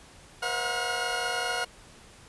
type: tone cluster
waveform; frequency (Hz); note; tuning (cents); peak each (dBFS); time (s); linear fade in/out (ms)
20% pulse; 478.5 / 525 / 653 / 726 / 1427; A#4 / C5 / E5 / F#5 / F6; +45 / +6 / -17 / -33 / +37; -31 / -34 / -35 / -27 / -27; 0.42-1.65; 10
effects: pink hiss -52 dBFS RMS until 2.28 s + resampled to 24000 Hz